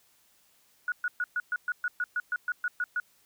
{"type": "tone bursts", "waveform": "sine", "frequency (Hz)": 1459, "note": "F#6", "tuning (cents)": -25, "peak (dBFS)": -26, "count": 14, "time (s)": [0.88, 3], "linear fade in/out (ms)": 2, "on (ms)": 40, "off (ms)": 120, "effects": ["white hiss -65 dBFS RMS until 3.25 s"]}